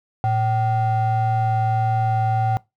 triangle ring-modulated tone, 327.3 Hz, E4, 12 cents flat, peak -12 dBFS, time 0.24-2.57 s, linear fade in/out 0 ms, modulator 440 Hz, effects noise-tail reverb RT60 0.2 s tail -22 dB re dry

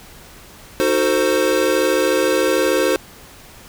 square chord, D# diminished seventh, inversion none, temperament equal with one note detuned, 311.1 / 370 / 449.8 / 523.3 Hz, D#4 / F#4 / A4 / C5, 0 / 0 / +38 / 0 cents, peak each -23 / -21 / -22 / -19 dBFS, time 0.8-2.96 s, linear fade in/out 0 ms, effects pink hiss -42 dBFS RMS until 3.68 s

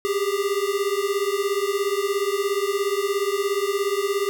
square beating tone pair, 391.6 / 408.6 Hz, G4 / G#4, -2 / -28 cents, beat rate 17 Hz, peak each -25 dBFS, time 0.05-4.29 s, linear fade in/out 0 ms, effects none

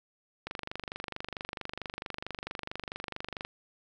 click train, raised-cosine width 0.3 ms, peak -20 dBFS, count 74, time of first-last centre 0.47-3.45 s, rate 24.5 Hz, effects none

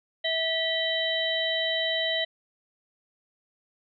harmonic tone with a mistuned harmonic, 650 Hz, E5, 24 cents flat, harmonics 1 / 3 / 5 / 6, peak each -30 / -30 / -30 / -30 dBFS, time 0.24-2.25 s, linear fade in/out 10 ms, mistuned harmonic 5, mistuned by -88 cents, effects none

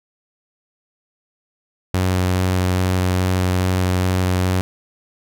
sawtooth tone with vibrato, 92 Hz, F#2, 9 cents flat, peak -12 dBFS, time 1.94-4.61 s, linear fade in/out 0 ms, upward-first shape square, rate 2.4 Hz, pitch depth 8 cents each way, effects none

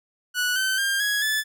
sawtooth tone with pitch steps, 1474 / 1535.7 / 1600 / 1667 / 1736.8 Hz, F#6 / G6 / G6 / G#6 / A6, -7 / -36 / +35 / +6 / -23 cents, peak -18 dBFS, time 0.34-1.44 s, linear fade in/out 50 ms, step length 220 ms, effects none

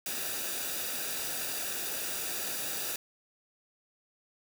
white noise with comb filter, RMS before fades -35 dBFS, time 0.06-2.96 s, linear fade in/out 2 ms, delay 0.94 ms, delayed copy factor -0.55, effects none

